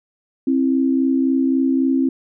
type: tone pair together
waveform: sine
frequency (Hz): 265.9 / 329.6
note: C4 / E4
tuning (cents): +28 / 0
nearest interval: major third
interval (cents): 372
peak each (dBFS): -15 / -21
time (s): 0.47-2.09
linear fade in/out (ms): 5
effects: none